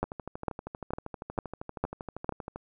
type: two click trains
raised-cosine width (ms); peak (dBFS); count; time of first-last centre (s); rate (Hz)
1; -13 / -23; 6 / 33; 0.03-2.292 / 0.04-2.56; 2.21 / 12.7
effects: none